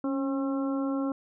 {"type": "harmonic tone with a mistuned harmonic", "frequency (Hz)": 269.2, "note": "C4", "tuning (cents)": 49, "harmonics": [1, 2, 3, 4, 5], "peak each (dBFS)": [-27, -35, -43, -41, -42], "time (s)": [0.04, 1.12], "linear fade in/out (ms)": 2, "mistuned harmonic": 1, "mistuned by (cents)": 38, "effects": []}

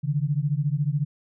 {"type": "beating tone pair", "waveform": "sine", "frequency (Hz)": [140.1, 154.1], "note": ["C#3", "D#3"], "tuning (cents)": [19, -16], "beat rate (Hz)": 14, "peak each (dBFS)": [-24, -25], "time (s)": [0.03, 1.05], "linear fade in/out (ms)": 20, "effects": []}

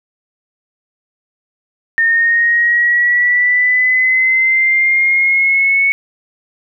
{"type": "linear sweep", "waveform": "sine", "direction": "up", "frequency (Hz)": [1823, 2217], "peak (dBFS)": -9, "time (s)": [1.98, 5.92], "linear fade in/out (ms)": 0, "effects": []}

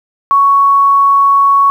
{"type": "tone", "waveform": "sine", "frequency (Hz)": 1113, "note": "C#6", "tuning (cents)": 7, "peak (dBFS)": -5, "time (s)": [0.31, 1.7], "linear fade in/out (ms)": 0, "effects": ["7-bit"]}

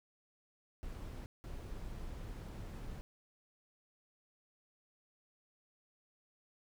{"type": "noise bursts at uneven times", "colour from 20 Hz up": "brown", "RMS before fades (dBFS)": -45, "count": 2, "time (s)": [[0.83, 1.26], [1.44, 3.01]], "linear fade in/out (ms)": 0, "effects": []}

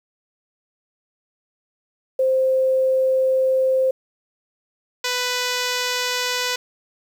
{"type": "tone pair in turn", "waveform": ["sine", "5% pulse"], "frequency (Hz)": [523.3, 496.3], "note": ["C5", "B4"], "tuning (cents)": [0, 8], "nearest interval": "minor second", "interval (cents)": 92, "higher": "first", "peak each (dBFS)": [-15, -9], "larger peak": "second", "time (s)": [[2.19, 3.91], [5.04, 6.56]], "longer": "first", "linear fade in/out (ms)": 5, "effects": ["low-pass 12000 Hz 12 dB/octave", "8-bit"]}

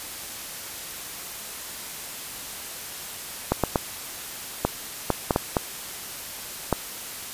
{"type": "clicks", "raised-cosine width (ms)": 1, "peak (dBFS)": -5, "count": 9, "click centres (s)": [3.52, 3.637, 3.758, 4.65, 5.103, 5.308, 5.361, 5.568, 6.727], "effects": ["white hiss -36 dBFS RMS until 7.33 s", "resampled to 32000 Hz"]}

